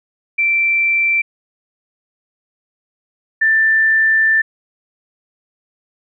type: tone pair in turn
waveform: sine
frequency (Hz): 2344 / 1774.5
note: D7 / A6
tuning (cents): -4 / +14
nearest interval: perfect fourth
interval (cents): 482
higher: first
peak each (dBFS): -12 / -10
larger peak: second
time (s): 0.38-1.22 / 3.41-4.42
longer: second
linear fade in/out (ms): 10
effects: none